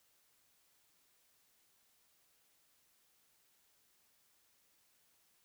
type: silence
effects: white hiss -73 dBFS RMS until 5.44 s